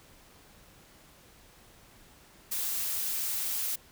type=noise; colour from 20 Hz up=blue; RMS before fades=-32 dBFS; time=2.51-3.76 s; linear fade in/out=10 ms; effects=pink hiss -57 dBFS RMS until 3.91 s